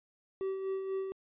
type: tone with tremolo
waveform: triangle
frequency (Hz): 384.4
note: G4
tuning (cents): -34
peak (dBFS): -29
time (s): 0.41-1.12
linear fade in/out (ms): 0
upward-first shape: sine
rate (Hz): 4.1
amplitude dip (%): 45
effects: resampled to 8000 Hz